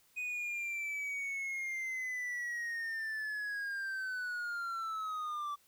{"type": "linear sweep", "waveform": "triangle", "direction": "down", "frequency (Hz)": [2498, 1155], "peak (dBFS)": -34, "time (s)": [0.16, 5.56], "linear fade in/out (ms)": 20, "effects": ["white hiss -68 dBFS RMS until 5.67 s"]}